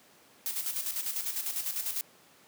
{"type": "noise with tremolo", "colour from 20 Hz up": "blue", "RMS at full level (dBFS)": -32, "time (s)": [0.46, 2.01], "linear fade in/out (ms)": 0, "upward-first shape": "square", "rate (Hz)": 10, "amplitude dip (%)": 55, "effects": ["pink hiss -59 dBFS RMS until 2.47 s", "high-pass 200 Hz 12 dB/octave"]}